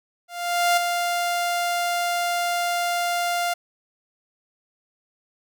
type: tone with ADSR envelope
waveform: sawtooth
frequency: 698.5 Hz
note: F5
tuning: in tune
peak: -12 dBFS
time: 0.28-3.54 s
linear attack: 490 ms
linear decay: 10 ms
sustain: -6 dB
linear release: 9 ms
effects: none